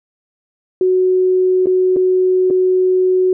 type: tone with dropouts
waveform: sine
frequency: 370 Hz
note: F#4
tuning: in tune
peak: -10 dBFS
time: 0.81-3.33 s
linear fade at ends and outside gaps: 2 ms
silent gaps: 1.659-1.669 / 1.962-1.967 / 2.502-2.507 s
effects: none